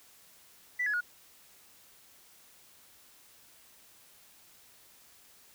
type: tone with pitch steps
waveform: sine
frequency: 1975.5 / 1690.2 / 1446.2 Hz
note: B6 / G#6 / F#6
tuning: 0 / +30 / -40 cents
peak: -27 dBFS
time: 0.79-1.009 s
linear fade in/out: 10 ms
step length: 73 ms
effects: tanh soft clip ceiling -23 dBFS + white hiss -59 dBFS RMS until 5.54 s